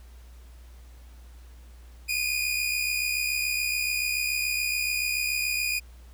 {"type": "tone pair together", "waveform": "sawtooth", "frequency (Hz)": [2422, 2489], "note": ["D#7", "D#7"], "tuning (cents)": [-47, 0], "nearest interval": "unison", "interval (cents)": 47, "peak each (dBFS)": -25, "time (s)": [2.08, 5.8], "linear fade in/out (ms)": 20, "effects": ["added 60 Hz sine -45 dBFS peak until 6.13 s", "pink hiss -59 dBFS RMS until 6.13 s"]}